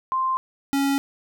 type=tone pair in turn; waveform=sine / square; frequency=1046.5 / 277.2 Hz; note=C6 / C#4; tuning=0 / 0 cents; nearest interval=octave + major seventh; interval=2300 cents; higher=first; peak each=-20 dBFS; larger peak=neither; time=0.12-0.37 / 0.73-0.98 s; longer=neither; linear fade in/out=0 ms; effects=none